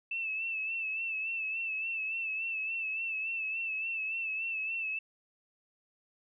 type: tone with vibrato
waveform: sine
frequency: 2641 Hz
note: E7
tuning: 3 cents sharp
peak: -32 dBFS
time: 0.11-4.99 s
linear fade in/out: 5 ms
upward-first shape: sine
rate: 3.5 Hz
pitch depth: 47 cents each way
effects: none